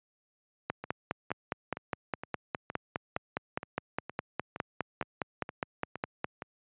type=two click trains; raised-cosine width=0.5 ms; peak=-23 / -15 dBFS; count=13 / 28; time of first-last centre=0.84-6.421 / 0.7-6.244 s; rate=2.15 / 4.87 Hz; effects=high-pass 100 Hz 12 dB/octave + resampled to 8000 Hz